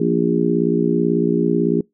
harmonic tone with a mistuned harmonic, 58.1 Hz, A#1, 5 cents flat, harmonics 3 / 4 / 5 / 6 / 7, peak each -21 / -21 / -21 / -21 / -21 dBFS, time 0-1.81 s, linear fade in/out 5 ms, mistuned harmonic 3, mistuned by -47 cents, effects noise-tail reverb RT60 0.2 s tail -26 dB re dry

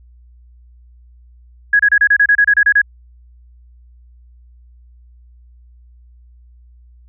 sine tone bursts, 1664 Hz, G#6, 3 cents sharp, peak -7 dBFS, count 12, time 1.73-2.817 s, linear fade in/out 5 ms, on 64 ms, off 29 ms, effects added 60 Hz sine -42 dBFS peak until 7.08 s

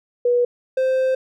sine / triangle tone pair in turn, 486.2 / 521.3 Hz, B4 / C5, -27 / -6 cents, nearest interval minor second, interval 121 cents, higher second, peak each -14 dBFS, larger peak neither, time 0.25-0.45 / 0.77-1.15 s, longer second, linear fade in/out 5 ms, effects none

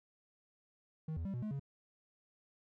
triangle tone with pitch steps, 157.8 / 82.3 / 195 / 121.9 / 213.5 / 138.7 Hz, D#3 / E2 / G3 / B2 / G#3 / C#3, +25 / -2 / -9 / -22 / +48 / +1 cents, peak -35 dBFS, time 1.08-1.596 s, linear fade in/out 5 ms, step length 86 ms, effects none

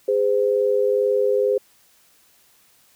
sine tone pair together, 409.9 / 512 Hz, G#4 / C5, -23 / -38 cents, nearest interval major third, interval 385 cents, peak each -19 dBFS, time 0.08-1.58 s, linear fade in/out 5 ms, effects white hiss -57 dBFS RMS until 2.95 s

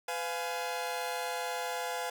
sawtooth chord, F diminished, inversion second, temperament just, 502.9 / 698.5 / 838.1 Hz, Cb5 / F5 / Ab5, +31 / 0 / +16 cents, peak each -34 dBFS, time 0.08-2.1 s, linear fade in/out 5 ms, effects none

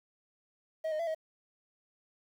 triangle tone with pitch steps, 637 / 617 / 672 / 635 Hz, D#5 / D#5 / E5 / D#5, +41 / -15 / +33 / +35 cents, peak -29 dBFS, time 0.84-1.148 s, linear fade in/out 10 ms, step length 77 ms, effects 10-bit

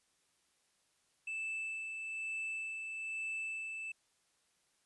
triangle tone with tremolo, 2637 Hz, E7, in tune, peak -35 dBFS, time 1.27-3.92 s, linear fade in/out 5 ms, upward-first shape sine, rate 1.1 Hz, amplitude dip 35%, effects white hiss -75 dBFS RMS until 4.85 s + resampled to 24000 Hz

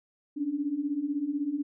sine beating tone pair, 277.2 / 293.2 Hz, C#4 / D4, 0 / -3 cents, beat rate 16 Hz, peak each -33 / -29 dBFS, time 0.36-1.63 s, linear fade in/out 20 ms, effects none

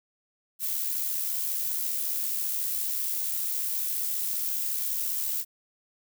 violet noise with amplitude modulation, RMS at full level -28 dBFS, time 0.59-5.45 s, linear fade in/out 50 ms, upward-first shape sine, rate 74.7 Hz, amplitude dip 35%, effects none

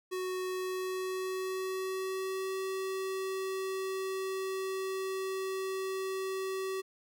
square tone with pitch glide, 370 to 381.5 Hz, F#4 to G4, 0 to -47 cents, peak -34 dBFS, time 0.11-6.82 s, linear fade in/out 20 ms, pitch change +53 cents, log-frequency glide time 0.45-2.57 s, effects none

